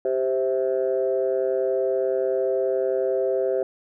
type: chord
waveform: sine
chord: C major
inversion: second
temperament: equal with one note detuned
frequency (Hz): 392 / 523.3 / 653.2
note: G4 / C5 / E5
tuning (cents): 0 / 0 / -16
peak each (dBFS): -23 / -23 / -27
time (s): 0.05-3.63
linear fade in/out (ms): 2
effects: tanh soft clip ceiling -13 dBFS